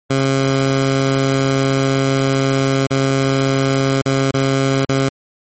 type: tone with dropouts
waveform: 15% pulse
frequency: 135.3 Hz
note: C#3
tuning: 42 cents flat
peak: -7 dBFS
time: 0.1-5.09 s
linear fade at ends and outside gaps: 5 ms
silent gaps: 2.868-2.907 / 4.018-4.058 / 4.313-4.34 / 4.852-4.891 s
effects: MP3 32 kbps